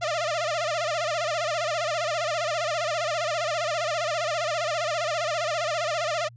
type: tone with vibrato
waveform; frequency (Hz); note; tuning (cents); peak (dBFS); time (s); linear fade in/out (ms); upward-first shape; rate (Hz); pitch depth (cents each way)
sawtooth; 643; E5; -43; -21; 0.01-6.29; 20; sine; 15; 150
effects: added 118 Hz sine -46 dBFS peak until 6.36 s + resampled to 16000 Hz